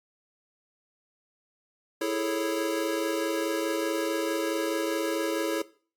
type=chord; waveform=square; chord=A major seventh; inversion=second; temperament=equal with one note detuned; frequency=329.6 / 415.3 / 440 / 551.5 Hz; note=E4 / G#4 / A4 / C#5; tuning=0 / 0 / 0 / -9 cents; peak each=-31 / -35 / -34 / -33 dBFS; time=2.01-5.62 s; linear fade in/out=5 ms; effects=noise-tail reverb RT60 0.4 s tail -18 dB re dry + AAC 64 kbps